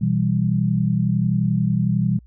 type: chord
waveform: sine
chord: E minor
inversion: second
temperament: equal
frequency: 123.47 / 164.81 / 196 Hz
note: B2 / E3 / G3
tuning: 0 / 0 / 0 cents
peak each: -21 dBFS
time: 0.01-2.19 s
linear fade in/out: 10 ms
effects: added 60 Hz sine -45 dBFS peak until 2.26 s